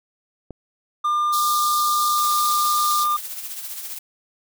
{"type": "click", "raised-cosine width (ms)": 2, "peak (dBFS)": -21, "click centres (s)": 0.507}
{"type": "tone", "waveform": "triangle", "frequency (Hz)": 1200, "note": "D6", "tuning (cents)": 37, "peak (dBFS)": -16, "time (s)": [1.04, 3.17], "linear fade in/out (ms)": 10}
{"type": "high-pass noise", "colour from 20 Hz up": "pink", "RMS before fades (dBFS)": -27, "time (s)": [1.32, 3.05], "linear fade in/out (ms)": 20, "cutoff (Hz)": 3500, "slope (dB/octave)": 96}
{"type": "noise with tremolo", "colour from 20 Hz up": "blue", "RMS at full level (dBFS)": -30, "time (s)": [2.17, 3.99], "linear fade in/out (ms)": 10, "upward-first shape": "triangle", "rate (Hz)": 15, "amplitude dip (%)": 55}
{"effects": []}